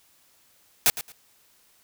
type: noise with echo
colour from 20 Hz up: white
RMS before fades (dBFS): -18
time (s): 0.86-0.9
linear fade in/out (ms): 0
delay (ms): 110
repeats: 2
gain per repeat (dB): -14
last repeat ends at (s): 1.12
effects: white hiss -61 dBFS RMS until 1.83 s